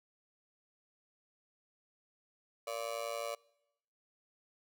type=tone with amplitude modulation; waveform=35% pulse; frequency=577 Hz; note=D5; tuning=31 cents flat; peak=-31 dBFS; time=2.67-3.35 s; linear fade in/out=5 ms; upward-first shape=sine; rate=111 Hz; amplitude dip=100%; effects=noise-tail reverb RT60 0.9 s tail -25 dB re dry